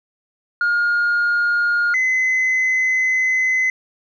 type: tone pair in turn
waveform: sine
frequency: 1422 / 2037 Hz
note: F6 / C7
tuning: +31 / -47 cents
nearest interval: tritone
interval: 622 cents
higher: second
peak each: -13 dBFS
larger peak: neither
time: 0.61-1.94 / 1.94-3.7 s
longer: second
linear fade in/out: 2 ms
effects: tanh soft clip ceiling -13 dBFS